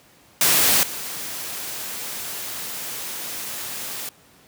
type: noise with level steps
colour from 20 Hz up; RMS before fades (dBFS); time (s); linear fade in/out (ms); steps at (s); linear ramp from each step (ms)
white; -17 / -31; 0.41-4.09; 2; 0.83; 2
effects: pink hiss -53 dBFS RMS until 4.47 s + high-pass 100 Hz 12 dB/octave

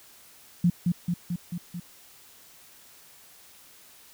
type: tone with echo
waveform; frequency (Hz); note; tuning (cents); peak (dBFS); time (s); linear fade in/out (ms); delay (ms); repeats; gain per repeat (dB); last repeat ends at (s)
sine; 174.61; F3; 0; -17; 0.64-0.7; 5; 220; 5; -3; 1.8
effects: white hiss -53 dBFS RMS until 4.13 s

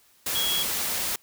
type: tone in noise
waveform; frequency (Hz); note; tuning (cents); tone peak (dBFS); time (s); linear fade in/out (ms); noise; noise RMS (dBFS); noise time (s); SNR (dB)
sine; 3322; G#7; 0; -25; 0.35-0.63; 5; white; -28; 0.26-1.16; 0
effects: white hiss -60 dBFS RMS until 1.22 s

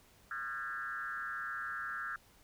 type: tone with frequency modulation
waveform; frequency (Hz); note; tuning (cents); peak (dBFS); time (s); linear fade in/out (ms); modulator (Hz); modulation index
sine; 1500; F#6; +23; -37; 0.31-2.16; 2; 134; 1.7
effects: pink hiss -64 dBFS RMS until 2.43 s

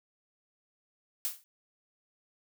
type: noise with exponential decay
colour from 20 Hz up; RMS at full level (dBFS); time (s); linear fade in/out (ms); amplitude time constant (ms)
blue; -29; 1.25-1.44; 0; 41
effects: none

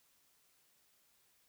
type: silence
effects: white hiss -72 dBFS RMS until 1.48 s

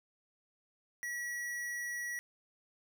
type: tone with hard clipping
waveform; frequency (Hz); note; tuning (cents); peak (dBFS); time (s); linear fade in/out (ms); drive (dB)
sine; 1929; B6; -41; -38; 1.03-2.19; 0; 15
effects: none

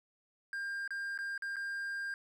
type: tone with dropouts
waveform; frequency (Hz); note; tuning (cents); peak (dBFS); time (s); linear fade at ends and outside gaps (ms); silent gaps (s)
triangle; 1600; G6; +35; -34; 0.53-2.14; 1; 0.877-0.906 / 1.177-1.188 / 1.378-1.422 / 1.559-1.566
effects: none

